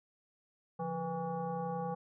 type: tone with frequency modulation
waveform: sine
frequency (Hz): 493.9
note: B4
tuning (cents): 0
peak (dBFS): -34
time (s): 0.79-1.95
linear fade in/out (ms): 10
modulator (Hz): 319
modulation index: 1.5
effects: none